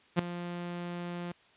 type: tone with ADSR envelope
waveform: sawtooth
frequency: 174.61 Hz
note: F3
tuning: in tune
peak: -17 dBFS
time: 0.16-1.32 s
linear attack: 32 ms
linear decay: 5 ms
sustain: -15 dB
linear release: 4 ms
effects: white hiss -62 dBFS RMS until 1.56 s + resampled to 8000 Hz